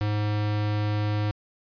square tone, 105 Hz, G#2, 19 cents sharp, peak -24 dBFS, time 0.01-1.31 s, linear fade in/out 0 ms, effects resampled to 11025 Hz

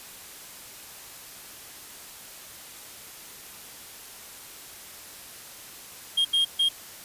triangle tone bursts at uneven times, 3232 Hz, G#7, 48 cents flat, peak -18 dBFS, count 3, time 6.17-6.25 / 6.33-6.45 / 6.59-6.69 s, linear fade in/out 10 ms, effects white hiss -44 dBFS RMS until 7.04 s + resampled to 32000 Hz

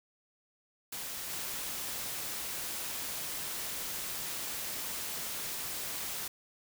white noise with level steps, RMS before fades -40 / -38 dBFS, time 0.92-6.28 s, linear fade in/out 5 ms, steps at 1.29 s, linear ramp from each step 20 ms, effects none

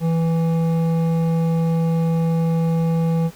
sine tone with hard clipping, 164.81 Hz, E3, in tune, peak -18 dBFS, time 0-3.31 s, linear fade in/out 50 ms, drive 10 dB, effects pink hiss -46 dBFS RMS until 3.35 s

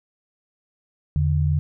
sine tone pair together, 82.95 / 146.83 Hz, E2 / D3, +11 / 0 cents, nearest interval minor seventh, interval 989 cents, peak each -20 dBFS, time 1.16-1.59 s, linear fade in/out 0 ms, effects none

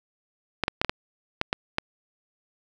clicks, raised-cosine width 0.3 ms, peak -7 dBFS, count 8, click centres 0.637 / 0.681 / 0.815 / 0.847 / 0.895 / 1.414 / 1.529 / 1.784 s, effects none

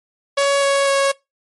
sawtooth tone with pitch steps, 560 / 555.8 / 551.7 Hz, C#5 / C#5 / C#5, +18 / +4 / -8 cents, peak -10 dBFS, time 0.37-1.12 s, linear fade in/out 10 ms, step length 250 ms, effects noise-tail reverb RT60 0.2 s tail -22 dB re dry + MP3 48 kbps

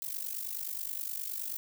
violet noise with amplitude modulation, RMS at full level -34 dBFS, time 0.02-1.57 s, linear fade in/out 0 ms, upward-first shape sine, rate 49.5 Hz, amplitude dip 80%, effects none

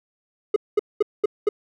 triangle tone bursts, 417.9 Hz, G#4, 11 cents sharp, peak -12 dBFS, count 5, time 0.54-1.49 s, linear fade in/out 5 ms, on 22 ms, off 210 ms, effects none

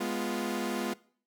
sawtooth chord, F diminished, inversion first, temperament equal, 207.7 / 246.9 / 349.2 Hz, Ab3 / Cb4 / F4, 0 / 0 / 0 cents, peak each -31 dBFS, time 0-0.94 s, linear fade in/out 10 ms, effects noise-tail reverb RT60 0.5 s tail -21 dB re dry

